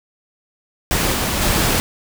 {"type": "noise with level steps", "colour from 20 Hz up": "pink", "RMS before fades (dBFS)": [-18, -20, -17], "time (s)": [0.91, 1.8], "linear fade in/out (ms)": 0, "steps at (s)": [1.13, 1.41], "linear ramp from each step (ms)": 10, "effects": []}